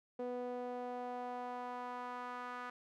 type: tone with band-pass filter sweep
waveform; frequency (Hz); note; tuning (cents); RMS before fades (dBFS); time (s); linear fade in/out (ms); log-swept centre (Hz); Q
sawtooth; 246.9; B3; 0; -43; 0.19-2.7; 5; 500 to 1300; 2.4
effects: none